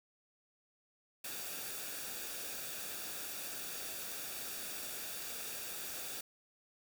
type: noise with comb filter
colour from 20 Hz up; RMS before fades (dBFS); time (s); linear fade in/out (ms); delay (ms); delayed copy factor
white; -43; 1.24-6.21; 5; 0.97; -0.5
effects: none